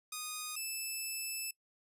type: tone pair in turn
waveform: 5% pulse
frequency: 1237 / 2629 Hz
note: D#6 / E7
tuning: -10 / -5 cents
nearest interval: octave + minor second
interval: 1305 cents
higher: second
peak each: -27 dBFS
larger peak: neither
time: 0.12-0.56 / 0.56-1.51 s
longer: second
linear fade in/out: 5 ms
effects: noise-tail reverb RT60 0.1 s tail -23 dB re dry + resampled to 32000 Hz